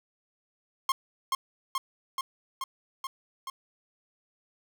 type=tone with echo; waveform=45% pulse; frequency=1069 Hz; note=C6; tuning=37 cents sharp; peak=-23 dBFS; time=0.89-0.92 s; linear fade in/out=2 ms; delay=430 ms; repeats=6; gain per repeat=-2 dB; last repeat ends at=3.5 s; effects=none